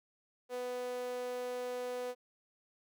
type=tone with high-pass filter; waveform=sawtooth; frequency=248.3 Hz; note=B3; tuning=9 cents sharp; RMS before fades=-39 dBFS; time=0.49-2.15 s; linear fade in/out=50 ms; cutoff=500 Hz; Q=3.9; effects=none